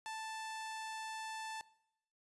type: tone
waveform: sawtooth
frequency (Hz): 881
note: A5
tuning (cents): +2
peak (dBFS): -38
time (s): 0.06-1.61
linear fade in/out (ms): 0
effects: noise-tail reverb RT60 0.7 s tail -19 dB re dry + resampled to 24000 Hz